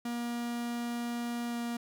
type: tone with pitch glide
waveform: 45% pulse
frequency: 237.9 to 236.5 Hz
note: A#3 to A#3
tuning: +35 to +25 cents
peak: -33 dBFS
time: 0.05-1.77 s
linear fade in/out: 5 ms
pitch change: -10 cents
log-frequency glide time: 1.49-1.56 s
effects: none